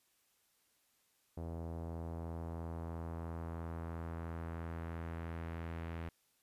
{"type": "tone with low-pass filter sweep", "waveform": "sawtooth", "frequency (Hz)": 83, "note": "E2", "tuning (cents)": 12, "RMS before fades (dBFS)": -43, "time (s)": [1.37, 6.09], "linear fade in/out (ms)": 5, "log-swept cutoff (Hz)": [670, 2300], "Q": 1.3, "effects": ["white hiss -75 dBFS RMS until 6.42 s", "resampled to 32000 Hz"]}